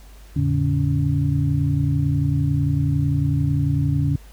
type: tone cluster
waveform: sine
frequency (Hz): 85.2 / 112.1 / 143.2 / 280.8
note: F2 / A2 / D3 / C#4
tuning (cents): -42 / +33 / -43 / +22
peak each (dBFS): -24 / -25 / -19 / -26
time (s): 0.36-4.16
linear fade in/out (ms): 5
effects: added 50 Hz sine -41 dBFS peak until 4.32 s + pink hiss -51 dBFS RMS until 4.32 s